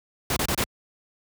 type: noise bursts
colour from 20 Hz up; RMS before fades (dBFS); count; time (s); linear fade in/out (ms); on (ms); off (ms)
pink; -24; 4; 0.3-0.64; 2; 64; 28
effects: high-pass 60 Hz 12 dB/octave